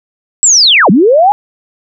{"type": "linear two-way sweep", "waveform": "sine", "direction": "down then up", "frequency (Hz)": [7902, 166.4, 848], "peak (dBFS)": -3, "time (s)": [0.43, 1.32], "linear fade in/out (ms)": 0, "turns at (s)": 0.9, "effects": []}